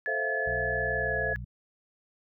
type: tone with pitch glide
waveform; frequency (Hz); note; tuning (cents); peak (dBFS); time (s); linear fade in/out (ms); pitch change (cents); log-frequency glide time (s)
sine; 1716 to 1688.5; A6 to G#6; -44 to +28; -29; 0.06-1.36; 0; -28; 0.96-1.15
type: chord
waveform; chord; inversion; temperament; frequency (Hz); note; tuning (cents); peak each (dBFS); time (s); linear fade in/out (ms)
sine; F major seventh; first; equal with one note detuned; 440 / 526 / 659.3 / 698.5; A4 / C5 / E5 / F5; 0 / +9 / 0 / 0; -35 / -35 / -35 / -37; 0.07-1.34; 10
type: harmonic tone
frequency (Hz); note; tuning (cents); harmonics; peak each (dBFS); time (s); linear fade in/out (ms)
60.3; B1; -41; 1 / 2 / 3; -38 / -39 / -46; 0.46-1.45; 10
effects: none